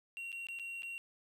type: tone with dropouts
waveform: triangle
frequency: 2747 Hz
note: F7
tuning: 29 cents flat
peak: -39 dBFS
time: 0.17-0.98 s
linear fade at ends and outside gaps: 0 ms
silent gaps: 0.319-0.327 / 0.469-0.486 / 0.589-0.596 / 0.822-0.832 s
effects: 12-bit